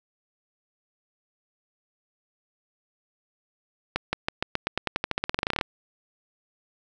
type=accelerating click train; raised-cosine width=0.3 ms; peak=-8 dBFS; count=23; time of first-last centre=3.96-5.612 s; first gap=170 ms; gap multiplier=0.91; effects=none